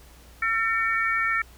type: harmonic tone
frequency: 451.3 Hz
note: A4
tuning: 44 cents sharp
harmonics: 3 / 4 / 5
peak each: -26 / -25 / -27 dBFS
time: 0.42-1.42 s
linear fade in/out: 5 ms
effects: added 60 Hz sine -49 dBFS peak until 1.57 s + pink hiss -53 dBFS RMS until 1.57 s